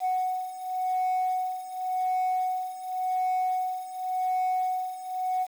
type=beating tone pair; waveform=sine; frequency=740 / 740.9 Hz; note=F#5 / F#5; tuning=0 / +2 cents; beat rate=0.9 Hz; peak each=-29 / -26 dBFS; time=0-5.47 s; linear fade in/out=50 ms; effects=tanh soft clip ceiling -21 dBFS + 8-bit